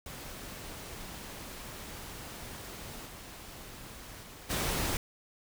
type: noise with level steps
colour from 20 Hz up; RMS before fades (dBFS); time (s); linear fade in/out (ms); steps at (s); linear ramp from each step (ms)
pink; -44 / -47 / -49 / -32; 0.06-4.97; 2; 3.05 / 4.22 / 4.49; 20
effects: none